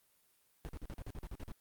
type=noise bursts; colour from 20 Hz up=brown; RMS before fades=-43 dBFS; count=11; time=0.65-1.519 s; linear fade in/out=0 ms; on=39 ms; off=44 ms; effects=white hiss -72 dBFS RMS until 1.6 s + Opus 32 kbps